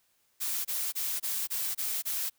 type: noise bursts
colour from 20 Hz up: blue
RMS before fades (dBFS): -32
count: 7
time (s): 0.4-2.3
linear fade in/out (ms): 20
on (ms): 250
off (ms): 25
effects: white hiss -71 dBFS RMS until 2.38 s